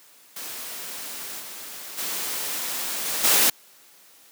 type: noise with level steps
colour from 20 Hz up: white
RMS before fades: -35 / -38 / -29 / -27 / -18 dBFS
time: 0.36-3.5 s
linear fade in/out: 5 ms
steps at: 1.39 / 1.97 / 3.05 / 3.23 s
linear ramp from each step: 20 ms
effects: white hiss -53 dBFS RMS until 4.31 s + high-pass 200 Hz 12 dB/octave